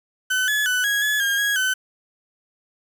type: tone with pitch steps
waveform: 35% pulse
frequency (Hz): 1514 / 1708 / 1495 / 1655 / 1706 / 1618 / 1653 / 1520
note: F#6 / G#6 / F#6 / G#6 / G#6 / G#6 / G#6 / F#6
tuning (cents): +39 / +48 / +17 / -6 / +46 / -46 / -9 / +46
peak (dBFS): -17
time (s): 0.3-1.74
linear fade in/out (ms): 10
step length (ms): 180
effects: 8-bit